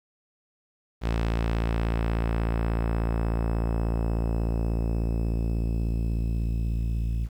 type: tone with low-pass filter sweep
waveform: sawtooth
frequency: 56.5 Hz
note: A1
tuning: 47 cents sharp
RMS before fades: -26 dBFS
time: 1.01-7.29 s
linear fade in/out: 50 ms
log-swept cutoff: 4800 to 140 Hz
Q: 0.73
effects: 9-bit